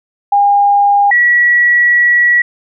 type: tone pair in turn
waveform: sine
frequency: 810 / 1932.1 Hz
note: G#5 / B6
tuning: -43 / -38 cents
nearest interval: octave + minor third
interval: 1505 cents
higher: second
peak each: -6 dBFS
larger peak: neither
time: 0.32-1.11 / 1.11-2.42 s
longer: second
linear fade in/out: 5 ms
effects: none